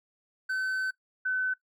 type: tone pair in turn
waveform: triangle / sine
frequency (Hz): 1525 / 1514.5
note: G6 / F#6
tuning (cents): -48 / +40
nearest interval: unison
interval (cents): 12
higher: first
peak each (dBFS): -26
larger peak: neither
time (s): 0.49-0.91 / 1.25-1.54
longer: first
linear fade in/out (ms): 10
effects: noise-tail reverb RT60 0.1 s tail -18 dB re dry